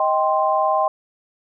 sine chord, C minor, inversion first, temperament just, 627.9 / 784.9 / 1046.5 Hz, Eb5 / G5 / C6, +16 / +2 / 0 cents, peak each -20 dBFS, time 0-0.88 s, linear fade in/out 2 ms, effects none

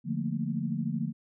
sine chord, Bb major seventh, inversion first, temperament equal, 146.83 / 174.61 / 220 / 233.1 Hz, D3 / F3 / A3 / Bb3, 0 / 0 / 0 / 0 cents, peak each -34 dBFS, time 0.04-1.13 s, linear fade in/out 50 ms, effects none

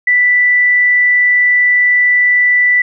sine tone, 1975.5 Hz, B6, in tune, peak -7 dBFS, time 0.07-2.82 s, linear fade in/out 5 ms, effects none

